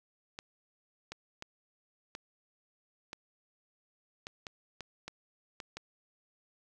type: clicks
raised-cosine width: 0.2 ms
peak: -24 dBFS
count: 11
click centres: 0.389 / 1.12 / 1.424 / 2.151 / 3.131 / 4.269 / 4.468 / 4.807 / 5.08 / 5.602 / 5.77 s
effects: none